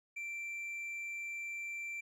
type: tone with hard clipping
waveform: sine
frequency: 2349 Hz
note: D7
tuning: in tune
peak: -40 dBFS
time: 0.16-2.01 s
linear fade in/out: 10 ms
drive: 3 dB
effects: none